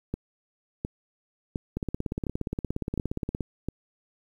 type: two click trains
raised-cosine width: 3 ms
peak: -16 / -16 dBFS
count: 29 / 6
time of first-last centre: 1.77-3.407 / 0.14-3.686 s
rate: 17.1 / 1.41 Hz
effects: 9-bit